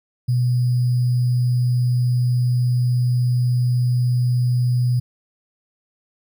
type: tone with sample-and-hold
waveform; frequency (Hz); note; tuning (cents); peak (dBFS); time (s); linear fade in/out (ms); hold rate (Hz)
sine; 123.47; B2; 0; -15; 0.28-5; 10; 4900
effects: none